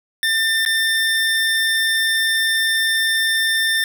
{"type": "tone with dropouts", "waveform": "25% pulse", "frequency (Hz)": 1795, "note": "A6", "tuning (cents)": 34, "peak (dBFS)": -12, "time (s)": [0.23, 3.84], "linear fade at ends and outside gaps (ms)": 1, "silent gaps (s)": [0.651, 0.661], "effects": []}